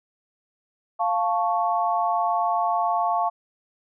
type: chord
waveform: sine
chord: F augmented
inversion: none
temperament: equal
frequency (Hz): 698.5 / 880 / 1108.7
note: F5 / A5 / C#6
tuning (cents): 0 / 0 / 0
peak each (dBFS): -23 / -25 / -26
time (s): 0.99-3.3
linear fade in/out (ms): 20
effects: none